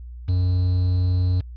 triangle tone with quantisation, 90.9 Hz, F#2, 30 cents flat, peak -15 dBFS, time 0.28-1.41 s, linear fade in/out 10 ms, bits 7, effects added 60 Hz sine -34 dBFS peak until 1.56 s + resampled to 11025 Hz

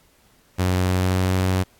sawtooth tone with pitch glide, 91.6 to 93.15 Hz, F#2 to F#2, -17 to +12 cents, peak -14 dBFS, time 0.58-1.64 s, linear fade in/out 20 ms, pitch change +29 cents, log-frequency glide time 0.75-1.37 s, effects pink hiss -58 dBFS RMS until 1.79 s + AAC 64 kbps

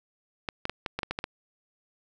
clicks, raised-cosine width 0.3 ms, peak -14 dBFS, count 9, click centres 0.488 / 0.654 / 0.696 / 0.862 / 0.99 / 1.032 / 1.11 / 1.189 / 1.241 s, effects none

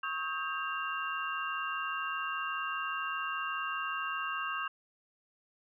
sine tone cluster, 1103 / 1268 / 1591 / 2777 Hz, C#6 / D#6 / G6 / F7, -9 / +32 / +25 / -10 cents, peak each -38 / -38 / -38 / -40 dBFS, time 0.03-4.68 s, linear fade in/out 5 ms, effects none

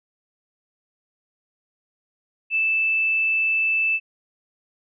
sine tone, 2637 Hz, E7, in tune, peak -18 dBFS, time 2.5-4 s, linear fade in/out 50 ms, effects none

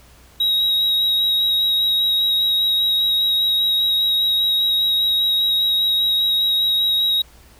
triangle tone with vibrato, 3814 Hz, A#7, 39 cents sharp, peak -14 dBFS, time 0.4-7.22 s, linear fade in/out 5 ms, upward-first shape sine, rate 5 Hz, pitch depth 14 cents each way, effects added 60 Hz sine -48 dBFS peak until 7.59 s + pink hiss -50 dBFS RMS until 7.59 s

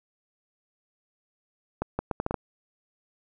accelerating click train, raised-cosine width 1 ms, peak -13 dBFS, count 7, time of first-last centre 1.82-2.343 s, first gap 170 ms, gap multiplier 0.72, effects none

